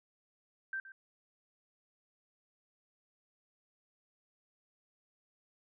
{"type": "tone with echo", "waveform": "sine", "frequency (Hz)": 1565, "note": "G6", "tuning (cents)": -3, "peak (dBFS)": -35, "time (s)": [0.73, 0.8], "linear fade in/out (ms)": 2, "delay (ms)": 120, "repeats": 1, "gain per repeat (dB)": -14, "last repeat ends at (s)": 0.92, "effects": []}